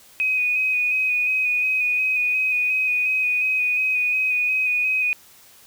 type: tone with vibrato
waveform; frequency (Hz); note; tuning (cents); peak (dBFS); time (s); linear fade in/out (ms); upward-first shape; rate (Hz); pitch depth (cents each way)
sine; 2500; D#7; +8; -18; 0.2-5.13; 0; square; 2.8; 18
effects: white hiss -50 dBFS RMS until 5.66 s